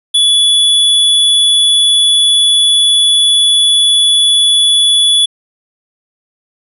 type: tone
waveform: square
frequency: 3423 Hz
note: A7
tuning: 48 cents flat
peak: -7 dBFS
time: 0.14-5.26 s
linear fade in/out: 10 ms
effects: resampled to 32000 Hz